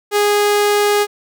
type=tone; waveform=sawtooth; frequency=412.9 Hz; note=G#4; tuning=10 cents flat; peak=-8 dBFS; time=0.11-1.07 s; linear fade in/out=50 ms; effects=none